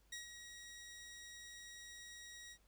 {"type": "tone with ADSR envelope", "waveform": "15% pulse", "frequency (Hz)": 1901, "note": "A#6", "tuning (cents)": 33, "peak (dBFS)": -38, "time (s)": [0.12, 2.58], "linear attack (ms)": 7, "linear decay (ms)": 130, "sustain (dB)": -8, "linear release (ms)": 65, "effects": ["added 50 Hz sine -70 dBFS peak until 2.67 s", "pink hiss -75 dBFS RMS until 2.67 s"]}